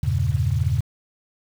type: chord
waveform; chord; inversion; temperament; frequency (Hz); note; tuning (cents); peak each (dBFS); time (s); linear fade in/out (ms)
sine; E diminished seventh; none; equal; 82.41 / 98 / 116.54 / 138.59; E2 / G2 / Bb2 / Db3; 0 / 0 / 0 / 0; -24; 0.03-0.81; 5
effects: 7-bit